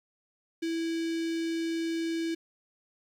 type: tone with notch filter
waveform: square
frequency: 329.6 Hz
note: E4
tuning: in tune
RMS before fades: -31 dBFS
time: 0.62-2.35 s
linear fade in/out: 10 ms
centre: 1000 Hz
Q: 0.87
effects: low-pass 6000 Hz 12 dB/octave + 10-bit